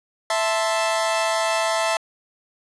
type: chord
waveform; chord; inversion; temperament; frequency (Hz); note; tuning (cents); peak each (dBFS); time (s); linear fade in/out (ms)
sawtooth; A minor; second; equal; 659.3 / 880 / 1046.5; E5 / A5 / C6; 0 / 0 / 0; -18 / -21 / -24; 0.3-1.97; 2
effects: resampled to 24000 Hz + 9-bit